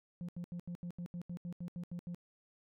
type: tone bursts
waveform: sine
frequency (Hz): 174.61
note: F3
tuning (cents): 0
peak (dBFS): -37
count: 13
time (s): 0.21-2.146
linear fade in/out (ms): 0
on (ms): 76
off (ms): 79
effects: tanh soft clip ceiling -38 dBFS